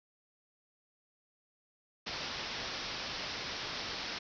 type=low-pass noise; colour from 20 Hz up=white; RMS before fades=-40 dBFS; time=2.06-4.19 s; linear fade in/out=10 ms; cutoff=5600 Hz; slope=96 dB/octave; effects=none